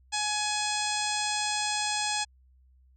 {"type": "harmonic tone", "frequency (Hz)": 841, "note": "G#5", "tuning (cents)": 22, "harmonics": [1, 2, 3, 4, 5, 6, 7, 8, 9, 10], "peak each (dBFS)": [-32, -37, -36, -36, -37, -36, -42, -38, -38, -39], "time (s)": [0.12, 2.25], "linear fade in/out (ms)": 20, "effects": ["added 64 Hz sine -57 dBFS peak until 2.96 s"]}